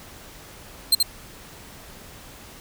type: tone with echo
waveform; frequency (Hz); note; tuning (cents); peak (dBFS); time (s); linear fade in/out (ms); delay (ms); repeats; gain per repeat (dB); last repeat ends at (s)
sawtooth; 4161; C8; -10; -10; 0.92-0.95; 5; 79; 1; -3; 1.029
effects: pink hiss -44 dBFS RMS until 2.6 s